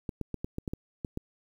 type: clicks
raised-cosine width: 3 ms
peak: -20 dBFS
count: 9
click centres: 0.092 / 0.213 / 0.343 / 0.445 / 0.584 / 0.678 / 0.735 / 1.048 / 1.174 s
effects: 9-bit